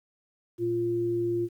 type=tone pair together; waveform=sine; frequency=115.9 / 347.3 Hz; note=A#2 / F4; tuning=-10 / -10 cents; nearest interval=octave + perfect fifth; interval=1900 cents; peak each=-35 / -25 dBFS; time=0.58-1.49 s; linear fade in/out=50 ms; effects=10-bit